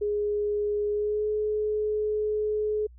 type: tone with pitch glide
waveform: sine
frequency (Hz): 415.3 to 424.8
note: G#4 to G#4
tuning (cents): 0 to +39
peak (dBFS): -24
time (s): 0.01-2.87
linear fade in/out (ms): 10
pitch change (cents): +39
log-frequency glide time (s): 0.91-1.28
effects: added 60 Hz sine -47 dBFS peak until 2.98 s